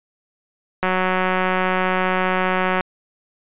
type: click train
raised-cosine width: 0.5 ms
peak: -5 dBFS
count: 367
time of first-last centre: 0.83-2.808 s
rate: 185 Hz
effects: resampled to 8000 Hz